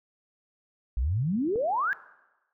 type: exponential sweep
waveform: sine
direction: up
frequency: 53.7 to 1700 Hz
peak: -24 dBFS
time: 0.97-1.93 s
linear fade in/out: 0 ms
type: click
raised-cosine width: 2 ms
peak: -24 dBFS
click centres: 1.558 s
effects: noise-tail reverb RT60 1.0 s tail -19 dB re dry